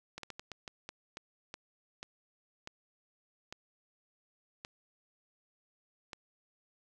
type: slowing click train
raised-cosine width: 0.2 ms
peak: -25 dBFS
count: 14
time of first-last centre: 0.18-6.132 s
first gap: 53 ms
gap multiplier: 1.32
effects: none